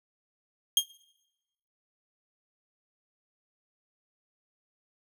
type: tone with exponential decay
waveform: sawtooth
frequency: 3228 Hz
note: G#7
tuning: 50 cents flat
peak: -13 dBFS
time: 0.77-0.87 s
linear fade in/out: 2 ms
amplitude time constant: 20 ms
effects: noise-tail reverb RT60 1.0 s tail -23 dB re dry